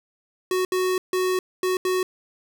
square tone bursts at uneven times, 369.8 Hz, F#4, 1 cent flat, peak -21 dBFS, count 5, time 0.51-0.65 / 0.72-0.98 / 1.13-1.39 / 1.63-1.77 / 1.85-2.03 s, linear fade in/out 2 ms, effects none

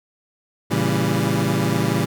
25% pulse chord, A# diminished seventh, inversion none, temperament equal with one note detuned, 114.08 / 138.59 / 164.81 / 196 Hz, A#2 / C#3 / E3 / G3, -37 / 0 / 0 / 0 cents, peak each -20 dBFS, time 0.7-2.06 s, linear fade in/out 20 ms, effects none

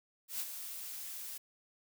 blue noise with ADSR envelope, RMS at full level -36 dBFS, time 0.28-1.38 s, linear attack 120 ms, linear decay 47 ms, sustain -8 dB, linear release 9 ms, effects none

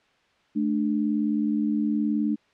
sine tone pair together, 216.7 / 295.9 Hz, A3 / D4, -26 / +13 cents, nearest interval perfect fourth, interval 539 cents, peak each -24 / -25 dBFS, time 0.55-2.36 s, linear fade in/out 20 ms, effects white hiss -63 dBFS RMS until 2.53 s + low-pass 3000 Hz 12 dB/octave

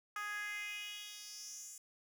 10% pulse tone with high-pass filter sweep, 415.3 Hz, G#4, in tune, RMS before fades -45 dBFS, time 0.16-1.78 s, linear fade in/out 2 ms, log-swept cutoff 1300 to 7900 Hz, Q 3.7, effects none

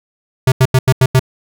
square tone bursts, 130 Hz, C3, 11 cents flat, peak -7 dBFS, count 6, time 0.47-1.195 s, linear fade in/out 5 ms, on 50 ms, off 85 ms, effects none

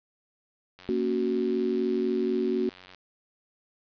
click train, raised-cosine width 0.2 ms, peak -30 dBFS, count 199, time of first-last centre 0.79-2.947 s, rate 91.8 Hz
sine chord, F# major, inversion first, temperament equal, 233.1 / 277.2 / 370 Hz, A#3 / C#4 / F#4, 0 / 0 / 0 cents, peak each -29 / -31 / -26 dBFS, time 0.89-2.69 s, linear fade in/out 0 ms
effects resampled to 11025 Hz + 9-bit

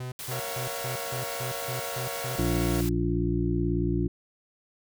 45% pulse tone bursts, 126.5 Hz, B2, 42 cents sharp, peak -33 dBFS, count 9, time 0-2.36 s, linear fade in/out 5 ms, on 120 ms, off 160 ms
white noise, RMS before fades -38 dBFS, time 0.19-2.89 s, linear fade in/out 2 ms
sawtooth chord, F# dominant seventh, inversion first, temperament equal with one note detuned, 466.2 / 554.4 / 676.6 / 740 Hz, A#4 / C#5 / E5 / F#5, 0 / 0 / +45 / 0 cents, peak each -35 / -34 / -35 / -38 dBFS, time 0.31-2.81 s, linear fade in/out 5 ms
harmonic tone, 58.27 Hz, A#1, in tune, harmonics 1 / 2 / 3 / 5 / 6, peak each -30 / -30 / -30 / -30 / -30 dBFS, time 2.38-4.08 s, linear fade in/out 10 ms
effects none

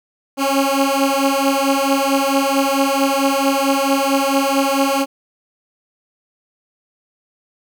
15% pulse beating tone pair, 271.9 / 276.4 Hz, C#4 / C#4, -33 / -5 cents, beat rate 4.5 Hz, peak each -11 dBFS, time 0.37-5.06 s, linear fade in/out 50 ms, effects none

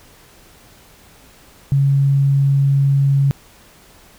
sine tone, 138.59 Hz, C#3, in tune, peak -11 dBFS, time 1.72-3.31 s, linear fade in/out 0 ms, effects pink hiss -47 dBFS RMS until 4.18 s

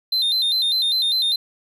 triangle tone with vibrato, 3859 Hz, B7, 41 cents flat, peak -16 dBFS, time 0.12-1.36 s, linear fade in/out 5 ms, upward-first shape square, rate 5 Hz, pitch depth 95 cents each way, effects none

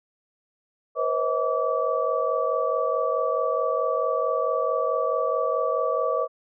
sine tone cluster, 486.4 / 531 / 636 / 1152 Hz, B4 / C5 / D#5 / D6, -26 / +25 / +38 / -34 cents, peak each -27 dBFS, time 0.95-6.28 s, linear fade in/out 50 ms, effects none

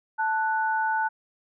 sine tone pair together, 880 / 1480 Hz, A5 / F#6, 0 / 0 cents, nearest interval major sixth, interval 900 cents, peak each -24 / -27 dBFS, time 0.18-1.09 s, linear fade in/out 20 ms, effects none

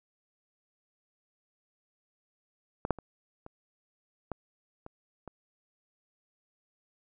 clicks, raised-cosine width 1 ms, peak -18 / -10 / -29 / -30 / -20 / -29 / -28 dBFS, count 7, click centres 2.851 / 2.907 / 2.987 / 3.464 / 4.317 / 4.864 / 5.277 s, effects none

